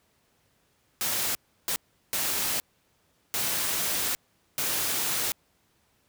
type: noise bursts at uneven times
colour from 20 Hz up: white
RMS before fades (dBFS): -28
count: 5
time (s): 1.01-1.35 / 1.68-1.76 / 2.13-2.6 / 3.34-4.15 / 4.58-5.32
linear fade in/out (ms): 0
effects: pink hiss -68 dBFS RMS until 6.08 s + high-pass 60 Hz 12 dB/octave